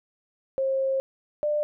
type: tone pair in turn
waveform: sine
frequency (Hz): 535 / 596.4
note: C5 / D5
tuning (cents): +38 / +27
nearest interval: major second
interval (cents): 189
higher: second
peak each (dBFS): -22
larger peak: neither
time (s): 0.58-1 / 1.43-1.63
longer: first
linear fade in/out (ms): 0
effects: none